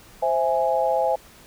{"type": "chord", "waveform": "sine", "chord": "C augmented", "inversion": "none", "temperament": "equal", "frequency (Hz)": [523.3, 659.3, 830.6], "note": ["C5", "E5", "G#5"], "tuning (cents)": [0, 0, 0], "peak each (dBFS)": -23, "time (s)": [0.22, 1.16], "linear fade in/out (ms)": 10, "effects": ["pink hiss -49 dBFS RMS until 1.46 s"]}